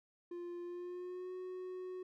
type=tone with pitch glide; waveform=triangle; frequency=349.2 to 368 Hz; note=F4 to F#4; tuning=0 to -9 cents; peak=-40 dBFS; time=0.31-2.03 s; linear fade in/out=5 ms; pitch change=+91 cents; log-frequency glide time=0.63-1.33 s; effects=none